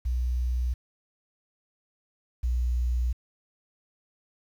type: tone pair in turn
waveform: sine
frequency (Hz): 61.5 / 60.79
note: B1 / B1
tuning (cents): -7 / -27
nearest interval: unison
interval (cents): 20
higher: first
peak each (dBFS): -24 / -23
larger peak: second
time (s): 0.05-0.74 / 2.43-3.13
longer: second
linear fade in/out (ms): 10
effects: 9-bit